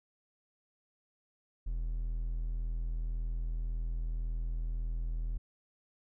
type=tone; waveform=triangle; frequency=40.92 Hz; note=E1; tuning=12 cents flat; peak=-30 dBFS; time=1.66-5.38 s; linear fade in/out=10 ms; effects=none